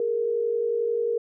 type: tone pair together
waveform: sine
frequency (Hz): 415.3 / 466.6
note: G#4 / A#4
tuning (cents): 0 / +2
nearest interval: major second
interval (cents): 202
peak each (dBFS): -29 / -23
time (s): 0-1.18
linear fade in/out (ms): 2
effects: none